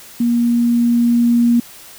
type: tone with level ramp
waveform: sine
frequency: 237.1 Hz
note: A#3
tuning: 30 cents sharp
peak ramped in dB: -12 to -9 dBFS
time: 0.2-1.6 s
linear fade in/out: 5 ms
effects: white hiss -39 dBFS RMS until 1.98 s